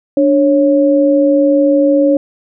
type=tone pair together; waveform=sine; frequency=292.9 / 551 Hz; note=D4 / C#5; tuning=-5 / -11 cents; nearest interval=major seventh; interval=1094 cents; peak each=-10 dBFS; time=0.17-2.17 s; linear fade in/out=2 ms; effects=none